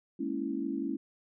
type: chord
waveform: sine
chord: A# half-diminished seventh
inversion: third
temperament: equal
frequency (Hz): 207.7 / 233.1 / 277.2 / 329.6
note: G#3 / A#3 / C#4 / E4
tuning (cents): 0 / 0 / 0 / 0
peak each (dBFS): -39 / -39 / -34 / -36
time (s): 0.19-0.97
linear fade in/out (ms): 10
effects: none